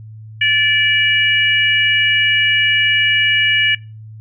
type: harmonic tone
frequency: 581 Hz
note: D5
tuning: 19 cents flat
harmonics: 3 / 4 / 5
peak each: -16 / -16 / -16 dBFS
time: 0.41-3.75 s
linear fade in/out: 5 ms
effects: noise-tail reverb RT60 0.3 s tail -22 dB re dry + added 109 Hz sine -32 dBFS peak until 4.2 s